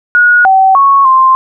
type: tone with pitch steps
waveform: sine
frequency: 1450 / 766 / 1105 / 1049 Hz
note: F#6 / G5 / C#6 / C6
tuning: -35 / -40 / -6 / +4 cents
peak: -3 dBFS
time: 0.15-1.35 s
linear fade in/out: 0 ms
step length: 300 ms
effects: none